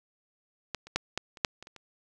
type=clicks; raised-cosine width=0.2 ms; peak=-15 / -30 / -9 / -13 / -30 / -6 / -27 / -30 / -30 dBFS; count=9; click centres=0.747 / 0.87 / 0.96 / 1.176 / 1.372 / 1.448 / 1.626 / 1.671 / 1.763 s; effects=none